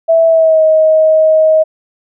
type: tone with pitch glide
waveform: sine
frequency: 657 to 630.2 Hz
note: E5 to D#5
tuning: -6 to +22 cents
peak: -5 dBFS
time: 0.08-1.64 s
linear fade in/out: 20 ms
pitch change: -72 cents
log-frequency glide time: 0.27-0.63 s
effects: none